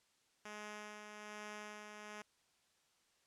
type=tone with tremolo; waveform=5% pulse; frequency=210.3 Hz; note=G#3; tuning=22 cents sharp; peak=-35 dBFS; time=0.45-2.22 s; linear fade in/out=5 ms; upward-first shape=sine; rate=1.2 Hz; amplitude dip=40%; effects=white hiss -75 dBFS RMS until 3.26 s + low-pass 8000 Hz 12 dB/octave